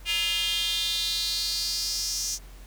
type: tone with high-pass filter sweep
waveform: square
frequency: 188.1 Hz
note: F#3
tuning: 29 cents sharp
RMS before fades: -28 dBFS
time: 0.05-2.39 s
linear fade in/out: 50 ms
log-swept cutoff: 2700 to 6000 Hz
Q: 5
effects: added 45 Hz sine -43 dBFS peak until 2.66 s + pink hiss -53 dBFS RMS until 2.66 s